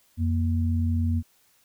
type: tone pair together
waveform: sine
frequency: 88 / 235.2 Hz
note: F2 / A#3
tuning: +14 / +16 cents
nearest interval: octave + perfect fourth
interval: 1702 cents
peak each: -22 / -28 dBFS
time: 0.17-1.23 s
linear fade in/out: 50 ms
effects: white hiss -63 dBFS RMS until 1.64 s